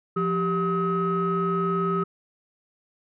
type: tone cluster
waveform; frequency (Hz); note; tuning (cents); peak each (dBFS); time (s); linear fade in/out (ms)
sine; 174.4 / 391.8 / 1273; F3 / G4 / D#6; -2 / -1 / +39; -25; 0.16-2.04; 10
effects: tanh soft clip ceiling -16 dBFS